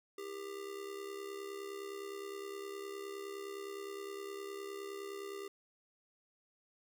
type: tone with amplitude modulation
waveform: square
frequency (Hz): 398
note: G4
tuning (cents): +26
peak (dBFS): -40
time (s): 0.18-5.48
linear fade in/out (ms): 5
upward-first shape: sine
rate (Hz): 69.7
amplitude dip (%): 65
effects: none